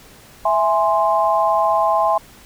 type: chord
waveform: sine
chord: E augmented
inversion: none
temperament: equal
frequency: 659.3 / 830.6 / 1046.5 Hz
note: E5 / G#5 / B#5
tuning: 0 / 0 / 0 cents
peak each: -18 dBFS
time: 0.45-2.18 s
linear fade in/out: 5 ms
effects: pink hiss -45 dBFS RMS until 2.45 s